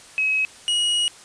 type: tone pair in turn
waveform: sine / 45% pulse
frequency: 2556 / 2900 Hz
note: D#7 / F#7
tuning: +46 / -35 cents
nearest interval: major second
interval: 219 cents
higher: second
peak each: -18 / -18 dBFS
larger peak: neither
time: 0.18-0.45 / 0.68-1.08 s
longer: second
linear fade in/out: 0 ms
effects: white hiss -45 dBFS RMS until 1.24 s + resampled to 22050 Hz